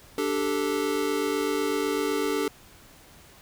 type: chord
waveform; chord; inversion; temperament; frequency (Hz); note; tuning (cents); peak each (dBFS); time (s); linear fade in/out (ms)
square; D suspended fourth; none; equal; 293.7 / 392 / 440; D4 / G4 / A4; 0 / 0 / 0; -30 / -30 / -29; 0.18-2.48; 2
effects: pink hiss -52 dBFS RMS until 3.41 s